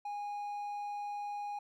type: tone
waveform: triangle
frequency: 822 Hz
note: G#5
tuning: 18 cents flat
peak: -35 dBFS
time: 0.05-1.59 s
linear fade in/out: 5 ms
effects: none